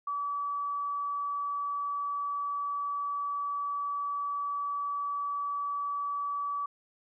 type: tone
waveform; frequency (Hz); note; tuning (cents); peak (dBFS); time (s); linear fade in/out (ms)
sine; 1147; D6; -41; -30; 0.07-6.66; 5
effects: none